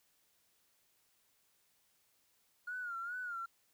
triangle tone with vibrato, 1425 Hz, F6, 34 cents sharp, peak -35 dBFS, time 2.67-3.46 s, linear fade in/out 10 ms, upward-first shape sine, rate 2.4 Hz, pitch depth 91 cents each way, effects tanh soft clip ceiling -37 dBFS + white hiss -74 dBFS RMS until 3.73 s

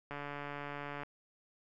click train, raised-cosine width 0.5 ms, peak -27 dBFS, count 134, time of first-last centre 0.11-1.034 s, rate 144 Hz, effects none

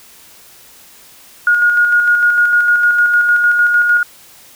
sine tone with tremolo, 1436 Hz, F6, 48 cents sharp, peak -7 dBFS, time 1.47-4.03 s, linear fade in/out 2 ms, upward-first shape square, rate 6.6 Hz, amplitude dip 35%, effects white hiss -42 dBFS RMS until 4.55 s

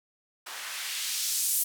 blue noise with band-pass filter sweep, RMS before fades -31 dBFS, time 0.46-1.64 s, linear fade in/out 10 ms, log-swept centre 940 to 11000 Hz, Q 0.93, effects none

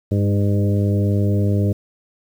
harmonic tone with a mistuned harmonic, 101.2 Hz, G#2, 44 cents flat, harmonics 1 / 2 / 3 / 4 / 5 / 6, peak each -16 / -22 / -26 / -28 / -30 / -32 dBFS, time 0.11-1.73 s, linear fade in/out 10 ms, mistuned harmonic 3, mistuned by +16 cents, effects 8-bit

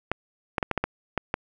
clicks, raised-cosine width 0.5 ms, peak -9 dBFS, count 8, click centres 0.116 / 0.582 / 0.628 / 0.713 / 0.777 / 0.84 / 1.177 / 1.341 s, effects none

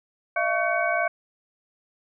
sine tone cluster, 622 / 684 / 1121 / 1526 / 2244 Hz, D#5 / F5 / C#6 / G6 / C#7, -1 / -36 / +19 / -47 / +21 cents, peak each -29 / -25 / -31 / -27 / -29 dBFS, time 0.36-1.08 s, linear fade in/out 5 ms, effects none

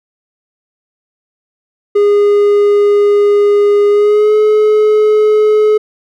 triangle tone with pitch glide, 410.1 to 426.5 Hz, G#4 to G#4, -22 to +46 cents, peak -4 dBFS, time 1.95-5.78 s, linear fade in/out 10 ms, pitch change +68 cents, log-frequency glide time 3.89-4.35 s, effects none

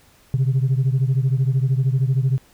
sine beating tone pair, 128.3 / 141.3 Hz, C3 / C#3, -34 / +34 cents, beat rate 13 Hz, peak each -16 / -19 dBFS, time 0.34-2.38 s, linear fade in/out 0 ms, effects tanh soft clip ceiling -12 dBFS + pink hiss -54 dBFS RMS until 2.53 s

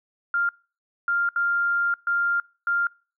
sine tone bursts at uneven times, 1396.9 Hz, F6, in tune, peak -20 dBFS, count 5, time 0.34-0.49 / 1.08-1.29 / 1.36-1.94 / 2.07-2.4 / 2.67-2.87 s, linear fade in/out 2 ms, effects noise-tail reverb RT60 0.4 s tail -26 dB re dry

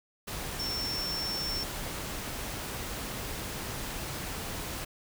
sine tone in noise, 5420 Hz, E8, 47 cents sharp, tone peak -32 dBFS, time 0.59-1.64 s, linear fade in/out 10 ms, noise pink, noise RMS -37 dBFS, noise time 0.27-4.85 s, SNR +2 dB, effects none

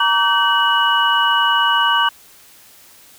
sine tone cluster, 934 / 1150 / 1539 / 2932 Hz, A#5 / D6 / G6 / F#7, +3 / -37 / -32 / -16 cents, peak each -18 dBFS, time 0-2.09 s, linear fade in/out 5 ms, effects white hiss -46 dBFS RMS until 3.18 s

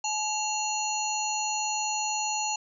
harmonic tone with a mistuned harmonic, 853 Hz, G#5, 46 cents sharp, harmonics 1 / 3 / 5 / 7 / 8, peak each -30 / -35 / -37 / -37 / -32 dBFS, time 0.04-2.56 s, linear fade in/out 5 ms, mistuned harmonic 3, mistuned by +130 cents, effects none

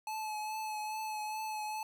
square tone with vibrato, 861 Hz, A5, 38 cents flat, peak -37 dBFS, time 0.07-1.83 s, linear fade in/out 2 ms, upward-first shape triangle, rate 2.4 Hz, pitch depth 27 cents each way, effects none

